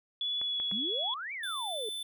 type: tone with pitch glide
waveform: sine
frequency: 3417 to 3376 Hz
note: G#7 to G#7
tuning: +49 to +28 cents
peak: -30 dBFS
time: 0.21-1.14 s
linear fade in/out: 2 ms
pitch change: -21 cents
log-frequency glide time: 0.39-0.6 s
type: clicks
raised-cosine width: 0.5 ms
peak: -30 dBFS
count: 3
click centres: 0.415 / 0.6 / 0.714 s
type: exponential two-way sweep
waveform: sine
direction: up then down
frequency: 185.1 to 2362 to 409.3 Hz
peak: -36 dBFS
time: 0.72-1.89 s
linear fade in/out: 2 ms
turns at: 1.33 s
type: tone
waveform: square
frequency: 3520 Hz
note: A7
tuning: in tune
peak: -36 dBFS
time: 1.43-2.03 s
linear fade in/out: 5 ms
effects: none